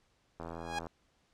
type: click train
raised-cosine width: 1 ms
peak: -28 dBFS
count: 40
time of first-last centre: 0.4-0.868 s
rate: 83.3 Hz
type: tone with exponential growth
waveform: sawtooth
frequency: 823 Hz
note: G#5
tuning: 16 cents flat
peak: -27 dBFS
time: 0.52-0.79 s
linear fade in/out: 5 ms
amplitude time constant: 57 ms
effects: pink hiss -72 dBFS RMS until 1.33 s + low-pass 7000 Hz 12 dB/octave